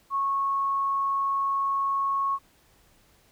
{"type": "tone", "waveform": "sine", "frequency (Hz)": 1100, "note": "C#6", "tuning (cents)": -14, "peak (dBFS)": -23, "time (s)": [0.1, 2.39], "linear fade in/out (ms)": 50, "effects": ["pink hiss -61 dBFS RMS until 3.31 s"]}